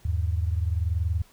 sine tone pair together, 79.5 / 100.16 Hz, D#2 / G2, +38 / +38 cents, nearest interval major third, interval 400 cents, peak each -24 / -28 dBFS, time 0.05-1.22 s, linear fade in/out 5 ms, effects pink hiss -57 dBFS RMS until 1.32 s

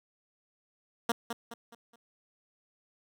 10% pulse tone with echo, 233.1 Hz, A#3, in tune, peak -17 dBFS, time 1.09-1.12 s, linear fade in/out 5 ms, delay 210 ms, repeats 4, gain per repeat -8 dB, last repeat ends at 1.96 s, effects none

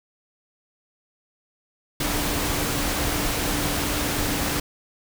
sine tone in noise, 293.7 Hz, D4, in tune, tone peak -32 dBFS, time 2-4.6 s, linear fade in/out 5 ms, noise pink, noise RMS -25 dBFS, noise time 2-4.6 s, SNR -10 dB, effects none

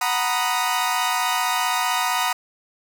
sawtooth chord, B major seventh, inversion second, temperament equal, 740 / 932.3 / 987.8 / 1244.5 Hz, F#5 / A#5 / B5 / D#6, 0 / 0 / 0 / 0 cents, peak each -22 dBFS, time 0.01-2.33 s, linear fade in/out 5 ms, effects none

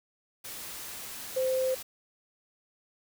sine tone in noise, 519 Hz, C5, 14 cents flat, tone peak -25 dBFS, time 1.36-1.75 s, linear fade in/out 10 ms, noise white, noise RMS -41 dBFS, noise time 0.44-1.83 s, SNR +13 dB, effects none

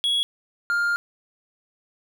triangle tone pair in turn, 3341 / 1404.7 Hz, G#7 / F6, +10 / +10 cents, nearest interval octave + minor third, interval 1500 cents, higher first, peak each -18 dBFS, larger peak neither, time 0.04-0.23 / 0.7-0.96 s, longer second, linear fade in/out 0 ms, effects none

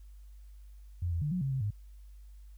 sine tone with pitch steps, 87 / 84 / 148.4 / 181.3 / 136 / 132.9 / 103.4 Hz, F2 / E2 / D3 / F#3 / C#3 / C3 / G#2, -6 / +33 / +18 / -35 / -33 / +27 / -7 cents, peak -29 dBFS, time 1.02-1.706 s, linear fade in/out 5 ms, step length 98 ms, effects added 50 Hz sine -48 dBFS peak until 2.57 s + white hiss -72 dBFS RMS until 2.57 s

